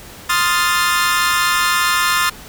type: chord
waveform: sawtooth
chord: F dominant seventh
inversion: second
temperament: equal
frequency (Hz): 1046.5 / 1244.5 / 1396.9 / 1760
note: C6 / Eb6 / F6 / A6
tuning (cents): 0 / 0 / 0 / 0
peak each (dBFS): -16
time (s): 0.29-2.3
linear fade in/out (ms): 10
effects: pink hiss -37 dBFS RMS until 2.48 s